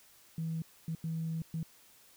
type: tone bursts at uneven times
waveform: sine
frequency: 162.3 Hz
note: E3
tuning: 27 cents flat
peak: -32 dBFS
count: 4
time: 0.38-0.62 / 0.88-0.95 / 1.04-1.42 / 1.54-1.63 s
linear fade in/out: 2 ms
effects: tanh soft clip ceiling -28 dBFS + white hiss -61 dBFS RMS until 2.16 s